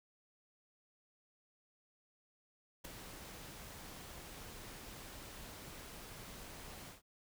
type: noise with ADSR envelope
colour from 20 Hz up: pink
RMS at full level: -43 dBFS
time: 2.84-7.02 s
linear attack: 13 ms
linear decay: 4 ms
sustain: -8 dB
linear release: 140 ms
effects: none